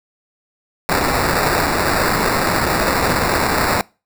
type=noise with sample-and-hold; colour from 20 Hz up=white; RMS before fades=-17 dBFS; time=0.89-3.81 s; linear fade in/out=0 ms; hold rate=3150 Hz; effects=noise-tail reverb RT60 0.3 s tail -24 dB re dry